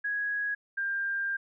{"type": "tone pair in turn", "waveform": "sine", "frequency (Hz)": [1661.2, 1595.1], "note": ["G#6", "G6"], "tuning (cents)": [0, 30], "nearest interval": "minor second", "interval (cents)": 70, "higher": "first", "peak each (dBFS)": -28, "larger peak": "neither", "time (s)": [[0.04, 0.55], [0.77, 1.37]], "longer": "second", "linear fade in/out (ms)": 10, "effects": []}